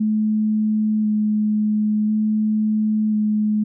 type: tone with vibrato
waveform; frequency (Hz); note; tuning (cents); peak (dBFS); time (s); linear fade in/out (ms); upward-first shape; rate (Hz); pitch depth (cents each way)
sine; 213.7; G#3; +50; -16; 0-3.64; 10; square; 0.48; 10
effects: none